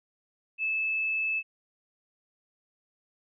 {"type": "tone", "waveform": "sine", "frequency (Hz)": 2615, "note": "E7", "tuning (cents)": -15, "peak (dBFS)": -26, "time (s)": [0.58, 1.43], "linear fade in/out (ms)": 50, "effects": []}